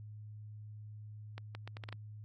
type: accelerating click train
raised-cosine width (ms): 0.3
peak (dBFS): -29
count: 7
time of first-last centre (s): 1.38-1.926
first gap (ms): 170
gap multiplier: 0.74
effects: added 106 Hz sine -46 dBFS peak until 2.24 s + AAC 32 kbps